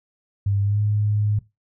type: tone with pitch glide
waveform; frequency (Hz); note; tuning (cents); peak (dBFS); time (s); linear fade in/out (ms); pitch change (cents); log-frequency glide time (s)
sine; 100 to 104.67; G2 to G#2; +35 to +14; -18; 0.46-1.39; 5; +79; 0.62-0.8
effects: noise-tail reverb RT60 0.2 s tail -17 dB re dry